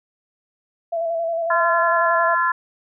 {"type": "tone with vibrato", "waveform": "sine", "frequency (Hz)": 667, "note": "E5", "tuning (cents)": 20, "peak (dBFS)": -20, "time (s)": [0.92, 2.35], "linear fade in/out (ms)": 10, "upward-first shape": "square", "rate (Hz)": 11, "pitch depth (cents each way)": 26}
{"type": "harmonic tone", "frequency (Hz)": 342.7, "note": "F4", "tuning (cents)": -33, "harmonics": [3, 4, 5], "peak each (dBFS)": [-19, -22, -22], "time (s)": [1.5, 2.52], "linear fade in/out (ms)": 5}
{"effects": []}